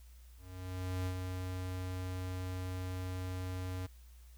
square tone with ADSR envelope, 92 Hz, F#2, 9 cents flat, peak -34 dBFS, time 0.37-3.87 s, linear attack 690 ms, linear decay 74 ms, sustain -4 dB, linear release 14 ms, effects added 60 Hz sine -53 dBFS peak until 4.37 s + white hiss -67 dBFS RMS until 4.37 s

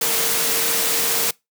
sine tone in noise, 459.1 Hz, A#4, 26 cents flat, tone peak -31 dBFS, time 0.01-1.31 s, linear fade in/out 5 ms, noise white, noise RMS -20 dBFS, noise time 0.01-1.31 s, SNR -14 dB, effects noise-tail reverb RT60 0.2 s tail -24 dB re dry + high-pass 150 Hz 12 dB/octave

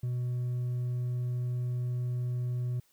sine tone with hard clipping, 123.47 Hz, B2, in tune, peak -30 dBFS, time 0.03-2.8 s, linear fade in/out 5 ms, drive 2 dB, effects white hiss -68 dBFS RMS until 2.92 s

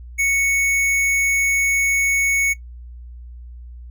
sine tone with tanh clipping, 2217 Hz, C#7, in tune, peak -17 dBFS, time 0.18-2.54 s, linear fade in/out 20 ms, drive 18 dB, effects noise-tail reverb RT60 0.1 s tail -18 dB re dry + added 60 Hz sine -34 dBFS peak until 3.9 s

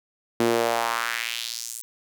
sawtooth tone with high-pass filter sweep, 116.54 Hz, A#2, in tune, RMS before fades -26 dBFS, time 0.4-1.82 s, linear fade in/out 0 ms, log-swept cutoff 290 to 9200 Hz, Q 2.2, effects none

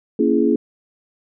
sine chord, A# half-diminished seventh, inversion none, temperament just, 233.1 / 279.7 / 335.6 / 419.5 Hz, A#3 / C#4 / E4 / G#4, 0 / +16 / +31 / +17 cents, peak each -19 dBFS, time 0.19-0.56 s, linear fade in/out 5 ms, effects none

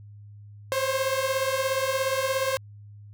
sawtooth beating tone pair, 523.3 / 540.3 Hz, C5 / C#5, 0 / -44 cents, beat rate 17 Hz, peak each -23 dBFS, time 0.72-2.57 s, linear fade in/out 0 ms, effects added 103 Hz sine -43 dBFS peak until 3.13 s

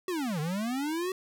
square linear two-way sweep, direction down then up, 381.4 to 145.6 to 381.4 Hz, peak -30 dBFS, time 0.08-1.12 s, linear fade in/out 2 ms, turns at 0.4 s, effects none

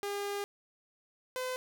sawtooth tone pair in turn, 404.4 / 509.5 Hz, G#4 / C5, -46 / -46 cents, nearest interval major third, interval 400 cents, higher second, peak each -30 / -30 dBFS, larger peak neither, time 0.03-0.44 / 1.36-1.56 s, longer first, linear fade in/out 0 ms, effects none

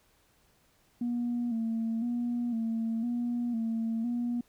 sine tone with vibrato, 233.1 Hz, A#3, in tune, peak -27 dBFS, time 1.01-4.41 s, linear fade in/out 5 ms, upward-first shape square, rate 0.99 Hz, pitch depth 51 cents each way, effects tanh soft clip ceiling -25 dBFS + pink hiss -67 dBFS RMS until 4.48 s

